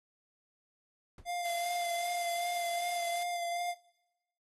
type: noise with exponential decay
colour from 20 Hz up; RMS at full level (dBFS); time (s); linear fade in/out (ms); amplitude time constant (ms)
brown; -40; 1.18-1.3; 2; 25
type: tone with vibrato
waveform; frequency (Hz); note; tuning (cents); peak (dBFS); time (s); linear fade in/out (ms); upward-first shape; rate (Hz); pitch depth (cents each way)
square; 696; F5; -6; -34; 1.25-3.75; 50; sine; 2.6; 21
type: noise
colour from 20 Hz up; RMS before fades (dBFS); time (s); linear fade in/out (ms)
blue; -42; 1.45-3.23; 2
effects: noise-tail reverb RT60 1.0 s tail -21 dB re dry + AAC 32 kbps